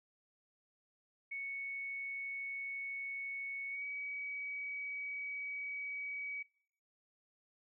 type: tone with pitch glide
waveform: sine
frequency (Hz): 2217 to 2269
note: C#7 to C#7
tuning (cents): 0 to +40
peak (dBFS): -39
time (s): 1.31-6.43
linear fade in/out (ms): 10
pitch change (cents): +40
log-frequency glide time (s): 3.7-3.84
effects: noise-tail reverb RT60 0.6 s tail -21 dB re dry